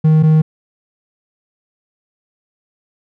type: tone pair in turn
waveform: triangle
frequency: 156.5 / 156.5 Hz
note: D#3 / D#3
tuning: +10 / +10 cents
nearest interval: unison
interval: 0 cents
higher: neither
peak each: -5 dBFS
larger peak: neither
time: 0.04-0.23 / 0.23-0.42 s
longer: neither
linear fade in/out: 10 ms
effects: none